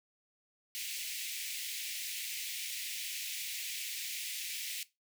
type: high-pass noise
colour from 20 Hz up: pink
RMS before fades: -40 dBFS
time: 0.75-4.83 s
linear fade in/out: 0 ms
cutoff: 2100 Hz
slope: 48 dB/octave
effects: noise-tail reverb RT60 0.2 s tail -17 dB re dry